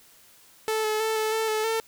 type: tone with pitch steps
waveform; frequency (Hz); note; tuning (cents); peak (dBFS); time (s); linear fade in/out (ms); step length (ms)
sawtooth; 437.7 / 430.4 / 441.3 / 435.4 / 443.3 / 433.1 / 448.4; A4 / A4 / A4 / A4 / A4 / A4 / A4; -9 / -38 / +5 / -18 / +13 / -27 / +33; -20; 0.68-1.8; 0; 160
effects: white hiss -55 dBFS RMS until 1.87 s